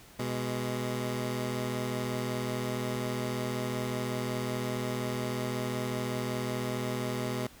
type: tone pair together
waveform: 15% pulse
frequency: 124 / 208.5 Hz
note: B2 / G#3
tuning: +7 / +7 cents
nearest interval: major sixth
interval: 900 cents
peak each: -26 / -30 dBFS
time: 0.19-7.47 s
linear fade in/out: 5 ms
effects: pink hiss -54 dBFS RMS until 7.6 s